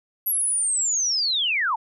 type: linear sweep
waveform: sine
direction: down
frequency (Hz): 11660 to 821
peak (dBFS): -20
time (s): 0.26-1.76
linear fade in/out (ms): 10
effects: none